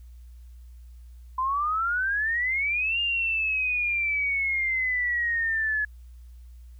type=exponential two-way sweep; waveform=sine; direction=up then down; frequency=1016 to 2821 to 1699 Hz; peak=-23 dBFS; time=1.38-5.85 s; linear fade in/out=5 ms; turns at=3 s; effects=added 60 Hz sine -43 dBFS peak until 6.79 s + white hiss -68 dBFS RMS until 6.79 s